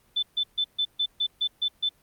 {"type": "tone bursts", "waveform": "sine", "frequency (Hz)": 3520, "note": "A7", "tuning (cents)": 0, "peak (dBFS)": -22, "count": 9, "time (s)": [0.16, 1.892], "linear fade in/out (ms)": 10, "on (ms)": 68, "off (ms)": 140, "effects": ["pink hiss -63 dBFS RMS until 2.02 s", "Opus 32 kbps"]}